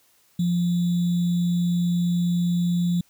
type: tone with sample-and-hold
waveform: sine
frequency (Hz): 174.61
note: F3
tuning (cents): 0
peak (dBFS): -19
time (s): 0.39-3.01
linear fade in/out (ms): 5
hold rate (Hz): 3675
effects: white hiss -61 dBFS RMS until 3.09 s